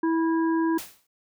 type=harmonic tone; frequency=327 Hz; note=E4; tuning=14 cents flat; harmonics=1 / 3 / 5; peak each=-21 / -30 / -36 dBFS; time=0.03-0.78 s; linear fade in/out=5 ms
type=noise with exponential decay; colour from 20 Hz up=white; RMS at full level=-33 dBFS; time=0.78-1.07 s; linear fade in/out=5 ms; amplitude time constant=61 ms
effects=none